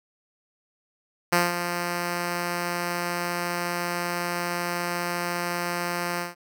5% pulse tone with ADSR envelope, 174.61 Hz, F3, in tune, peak -6 dBFS, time 1.32-6.35 s, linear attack 11 ms, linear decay 190 ms, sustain -9 dB, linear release 160 ms, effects none

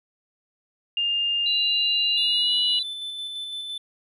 sine tone with pitch glide, 2811 to 2924 Hz, F7 to F#7, +11 to -21 cents, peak -21 dBFS, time 0.97-2.79 s, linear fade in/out 2 ms, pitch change +68 cents, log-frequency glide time 2.1-2.54 s
sine tone, 3973 Hz, B7, 10 cents sharp, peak -24 dBFS, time 1.46-2.83 s, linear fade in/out 5 ms
triangle tone with tremolo, 3520 Hz, A7, in tune, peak -28 dBFS, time 2.17-3.78 s, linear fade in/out 5 ms, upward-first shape square, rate 5.9 Hz, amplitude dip 25%
effects resampled to 32000 Hz

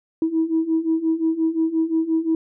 sine beating tone pair, 320.1 / 325.8 Hz, D#4 / E4, +49 / -20 cents, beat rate 5.7 Hz, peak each -22 / -19 dBFS, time 0.22-2.35 s, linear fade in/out 2 ms, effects tanh soft clip ceiling -11 dBFS

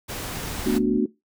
pink noise, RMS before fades -32 dBFS, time 0.08-0.79 s, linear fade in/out 20 ms
click train, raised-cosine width 3 ms, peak -28 dBFS, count 47, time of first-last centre 0.37-0.978 s, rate 75.7 Hz
sine chord, B minor seventh, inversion third, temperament equal, 220 / 246.9 / 293.7 / 370 Hz, A3 / B3 / D4 / F#4, 0 / 0 / 0 / 0 cents, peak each -24 dBFS, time 0.66-1.06 s, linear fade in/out 5 ms
effects noise-tail reverb RT60 0.2 s tail -19 dB re dry

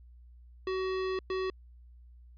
square tone bursts at uneven times, 376.3 Hz, F#4, 29 cents sharp, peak -31 dBFS, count 2, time 0.67-1.19 / 1.3-1.5 s, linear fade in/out 2 ms, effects added 60 Hz sine -51 dBFS peak until 2.37 s + resampled to 11025 Hz

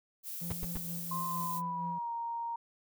violet noise, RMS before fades -41 dBFS, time 0.23-1.62 s, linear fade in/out 50 ms
triangle tone with tremolo, 171.6 Hz, F3, 30 cents flat, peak -36 dBFS, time 0.41-1.99 s, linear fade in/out 10 ms, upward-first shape sine, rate 4.3 Hz, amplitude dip 45%
brown noise bursts, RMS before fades -36 dBFS, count 3, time 0.5-0.775 s, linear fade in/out 5 ms, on 25 ms, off 100 ms
sine tone with pitch glide, 1046.5 to 932.3 Hz, C6 to A#5, 0 to 0 cents, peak -34 dBFS, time 1.11-2.56 s, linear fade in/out 5 ms, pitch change -200 cents, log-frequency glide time 1.25-2.12 s
effects none

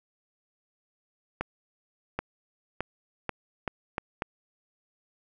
accelerating click train, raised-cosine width 0.5 ms, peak -14 dBFS, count 7, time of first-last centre 1.41-4.221 s, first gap 780 ms, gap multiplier 0.79, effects none

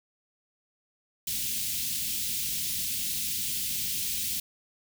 white band-stop noise, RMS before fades -31 dBFS, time 1.27-4.4 s, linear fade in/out 5 ms, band 250 to 2600 Hz, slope 24 dB/octave, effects none

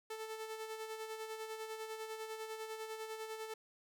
sawtooth tone with tremolo, 440 Hz, A4, in tune, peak -37 dBFS, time 0.1-3.54 s, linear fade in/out 5 ms, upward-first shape sine, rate 10 Hz, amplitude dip 50%, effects none

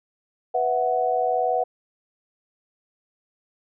sine chord, B suspended fourth, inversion none, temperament equal, 493.9 / 659.3 / 740 Hz, B4 / E5 / F#5, 0 / 0 / 0 cents, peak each -25 / -26 / -22 dBFS, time 0.54-1.64 s, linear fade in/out 10 ms, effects none

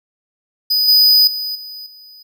square tone with level steps, 4978 Hz, D#8, in tune, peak -13 / -8 / -21 / -30 / -39 dBFS, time 0.7-2.23 s, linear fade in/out 10 ms, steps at 0.88 / 1.27 / 1.55 / 1.86 s, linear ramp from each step 5 ms, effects none

